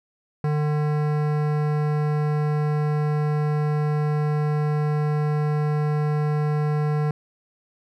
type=tone with hard clipping; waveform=sine; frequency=150 Hz; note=D3; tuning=37 cents sharp; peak=-22 dBFS; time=0.44-7.11 s; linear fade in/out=2 ms; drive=17 dB; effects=none